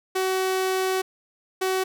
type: tone pair in turn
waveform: sawtooth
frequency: 376.6 / 376.6 Hz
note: F#4 / F#4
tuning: +31 / +31 cents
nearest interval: unison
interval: 0 cents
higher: neither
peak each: -18 dBFS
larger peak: neither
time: 0.15-1.02 / 1.61-1.84 s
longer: first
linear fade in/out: 10 ms
effects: none